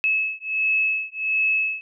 sine beating tone pair, 2590 / 2591.4 Hz, E7 / E7, -31 / -30 cents, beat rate 1.4 Hz, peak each -23 dBFS, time 0.04-1.81 s, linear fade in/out 0 ms, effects none

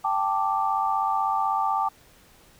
sine chord, G suspended second, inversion none, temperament equal, 784 / 880 / 1174.7 Hz, G5 / A5 / D6, 0 / 0 / 0 cents, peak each -26 dBFS, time 0.04-1.89 s, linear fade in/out 10 ms, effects pink hiss -55 dBFS RMS until 2.59 s

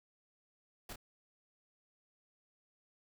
pink noise with echo, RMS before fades -45 dBFS, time 0.89-0.93 s, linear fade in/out 5 ms, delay 29 ms, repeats 1, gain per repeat -5 dB, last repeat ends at 0.959 s, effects none

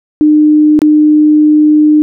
sine tone with dropouts, 303 Hz, D#4, 46 cents flat, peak -3 dBFS, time 0.21-2.02 s, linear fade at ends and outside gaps 0 ms, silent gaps 0.791-0.818 s, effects none

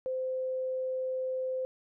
sine tone, 517 Hz, C5, 21 cents flat, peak -30 dBFS, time 0.06-1.65 s, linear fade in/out 0 ms, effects none

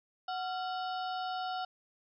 harmonic tone with a mistuned harmonic, 740 Hz, F#5, in tune, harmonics 1 / 2 / 4 / 5 / 6 / 7, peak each -35 / -41 / -47 / -49 / -51 / -52 dBFS, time 0.28-1.65 s, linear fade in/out 5 ms, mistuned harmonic 2, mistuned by -120 cents, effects none

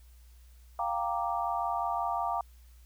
sine chord, G minor seventh, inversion third, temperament equal, 698.5 / 784 / 932.3 / 1174.7 Hz, F5 / G5 / Bb5 / D6, 0 / 0 / 0 / 0 cents, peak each -33 / -35 / -34 / -35 dBFS, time 0.79-2.41 s, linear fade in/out 2 ms, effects added 60 Hz sine -52 dBFS peak until 2.85 s + white hiss -66 dBFS RMS until 2.85 s

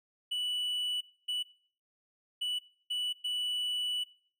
triangle tone bursts at uneven times, 2960 Hz, F#7, in tune, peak -29 dBFS, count 5, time 0.31-1.01 / 1.28-1.43 / 2.41-2.59 / 2.9-3.13 / 3.24-4.04 s, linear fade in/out 10 ms, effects noise-tail reverb RT60 0.5 s tail -20 dB re dry

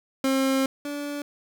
30% pulse tone pair in turn, 267.2 / 289.1 Hz, C4 / D4, +36 / -27 cents, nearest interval minor second, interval 137 cents, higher second, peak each -18 / -27 dBFS, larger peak first, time 0.24-0.66 / 0.85-1.22 s, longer first, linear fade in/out 2 ms, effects none

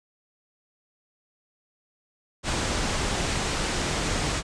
pink low-pass noise, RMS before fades -27 dBFS, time 2.43-4.43 s, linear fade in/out 50 ms, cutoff 8800 Hz, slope 48 dB/octave, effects none

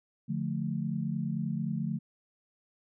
sine chord, D minor, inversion none, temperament just, 146.83 / 176.2 / 220.2 Hz, D3 / F3 / A3, 0 / +16 / +2 cents, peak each -34 dBFS, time 0.28-1.99 s, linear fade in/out 20 ms, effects none

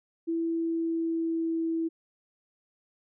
sine tone with pitch glide, 331.1 to 327.7 Hz, E4 to E4, +8 to -10 cents, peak -26 dBFS, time 0.27-1.89 s, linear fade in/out 20 ms, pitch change -18 cents, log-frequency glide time 0.44-1.63 s, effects none

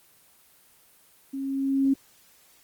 sine tone with level ramp, 271.7 Hz, C#4, 35 cents flat, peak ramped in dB -30 to -17 dBFS, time 1.33-1.94 s, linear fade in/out 10 ms, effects white hiss -58 dBFS RMS until 2.63 s + Opus 24 kbps

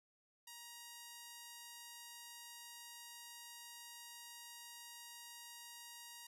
5% pulse tone, 946 Hz, A#5, 25 cents sharp, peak -40 dBFS, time 0.47-6.27 s, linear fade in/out 5 ms, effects none

